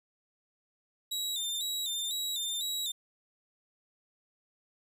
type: tone with vibrato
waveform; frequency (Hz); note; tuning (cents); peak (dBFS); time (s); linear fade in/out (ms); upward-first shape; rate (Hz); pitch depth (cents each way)
sawtooth; 3729; A#7; 0; -29; 1.11-2.92; 10; square; 2; 63
effects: none